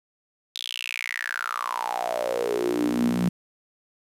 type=tone with high-pass filter sweep; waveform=sawtooth; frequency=60 Hz; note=B1; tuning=49 cents flat; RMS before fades=-27 dBFS; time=0.55-3.29 s; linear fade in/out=5 ms; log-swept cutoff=3700 to 180 Hz; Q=8.6; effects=resampled to 32000 Hz + 8-bit